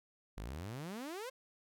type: exponential sweep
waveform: sawtooth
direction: up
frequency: 46.25 to 543 Hz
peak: -38 dBFS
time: 0.37-1.3 s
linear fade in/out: 10 ms
effects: none